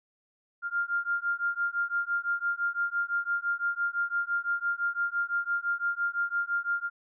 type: beating tone pair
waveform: sine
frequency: 1396.9 / 1402.8 Hz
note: F6 / F6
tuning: 0 / +7 cents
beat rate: 5.9 Hz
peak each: -30 dBFS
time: 0.62-6.9 s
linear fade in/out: 50 ms
effects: none